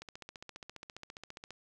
click train, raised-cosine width 0.2 ms, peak -28 dBFS, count 23, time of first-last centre 0.02-1.506 s, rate 14.8 Hz, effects none

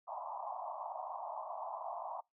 pink band-pass noise, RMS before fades -43 dBFS, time 0.07-2.21 s, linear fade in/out 10 ms, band 630 to 1100 Hz, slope 96 dB/octave, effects noise-tail reverb RT60 0.2 s tail -26 dB re dry

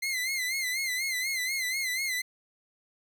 sawtooth tone with vibrato, 2075 Hz, C7, 15 cents flat, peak -25 dBFS, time 0.02-2.22 s, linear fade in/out 10 ms, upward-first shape sine, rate 4.1 Hz, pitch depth 82 cents each way, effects none

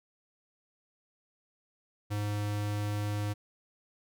square tone, 103.8 Hz, G#2, in tune, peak -31 dBFS, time 2.1-3.34 s, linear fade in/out 20 ms, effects none

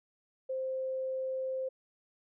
sine tone, 523.3 Hz, C5, in tune, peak -32 dBFS, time 0.49-1.69 s, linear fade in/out 10 ms, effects none

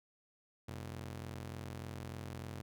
sawtooth ring-modulated tone, 110 Hz, A2, in tune, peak -36 dBFS, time 0.68-2.62 s, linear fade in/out 5 ms, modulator 21.7 Hz, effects none

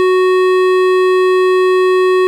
triangle tone with hard clipping, 370 Hz, F#4, in tune, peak -10 dBFS, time 0-2.27 s, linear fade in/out 0 ms, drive 18 dB, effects none

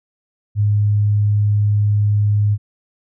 sine tone, 103.83 Hz, G#2, in tune, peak -12 dBFS, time 0.55-2.58 s, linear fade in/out 50 ms, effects none

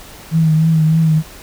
sine tone with vibrato, 159.3 Hz, D#3, 41 cents sharp, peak -9 dBFS, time 0.31-1.23 s, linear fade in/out 50 ms, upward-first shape triangle, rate 3.3 Hz, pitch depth 45 cents each way, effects pink hiss -37 dBFS RMS until 1.42 s

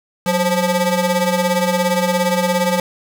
25% pulse ring-modulated tone, 353.2 Hz, F4, 20 cents sharp, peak -8 dBFS, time 0.26-2.8 s, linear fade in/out 2 ms, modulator 168 Hz, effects none

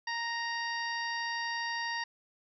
harmonic tone, 932.3 Hz, A#5, in tune, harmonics 1 / 2 / 3 / 4 / 5 / 6, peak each -37 / -35 / -45 / -48 / -42 / -46 dBFS, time 0.07-2.04 s, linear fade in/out 5 ms, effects none

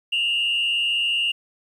sine tone with frequency modulation, 2815 Hz, F7, 13 cents sharp, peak -18 dBFS, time 0.12-1.32 s, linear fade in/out 10 ms, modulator 104 Hz, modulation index 0.84, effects tanh soft clip ceiling -16 dBFS + 9-bit

